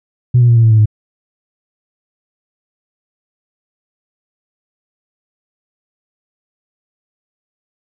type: tone with pitch steps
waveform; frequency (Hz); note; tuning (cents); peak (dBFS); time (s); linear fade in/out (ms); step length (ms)
sine; 123.6 / 120.64 / 117.75 / 114.92 / 112.17 / 109.48 / 106.86; B2 / B2 / A#2 / A#2 / A2 / A2 / G#2; +2 / -40 / +18 / -24 / +34 / -8 / +50; -4; 0.34-0.858; 10; 74
effects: tanh soft clip ceiling -2 dBFS